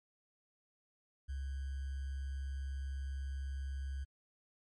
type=tone with sample-and-hold; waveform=sine; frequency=68 Hz; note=C#2; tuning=33 cents flat; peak=-37 dBFS; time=1.28-4.05 s; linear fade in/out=20 ms; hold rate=1575 Hz; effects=MP3 48 kbps